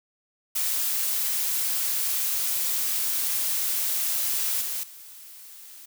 blue noise with level steps, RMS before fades -26 / -30 / -45 dBFS, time 0.55-5.86 s, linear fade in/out 10 ms, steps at 4.61 / 4.83 s, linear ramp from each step 5 ms, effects none

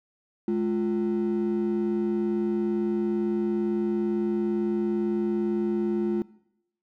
triangle ring-modulated tone, 280 Hz, C#4, 18 cents sharp, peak -17 dBFS, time 0.48-6.22 s, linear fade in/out 0 ms, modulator 68.9 Hz, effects noise-tail reverb RT60 0.8 s tail -22 dB re dry + tanh soft clip ceiling -16 dBFS

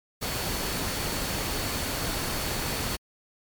sine tone in noise, 4435 Hz, C#8, in tune, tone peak -40 dBFS, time 0.21-2.97 s, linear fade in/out 20 ms, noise pink, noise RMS -30 dBFS, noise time 0.21-2.97 s, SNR -13 dB, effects MP3 96 kbps

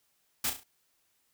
white noise with echo, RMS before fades -30 dBFS, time 0.44-0.5 s, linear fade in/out 5 ms, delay 34 ms, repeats 4, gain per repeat -7 dB, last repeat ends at 0.636 s, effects white hiss -73 dBFS RMS until 1.33 s

